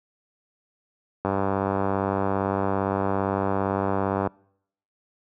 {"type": "click train", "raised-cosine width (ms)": 1, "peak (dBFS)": -10, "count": 296, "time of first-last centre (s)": [1.25, 4.273], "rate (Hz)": 97.6, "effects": ["noise-tail reverb RT60 0.7 s tail -26 dB re dry", "high-pass 80 Hz 12 dB/octave"]}